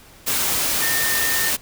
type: tone in noise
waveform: sine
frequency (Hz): 1817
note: A#6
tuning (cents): -45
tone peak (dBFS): -23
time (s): 0.81-1.51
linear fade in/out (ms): 20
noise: white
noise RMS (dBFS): -21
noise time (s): 0.26-1.57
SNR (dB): -5
effects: pink hiss -47 dBFS RMS until 1.61 s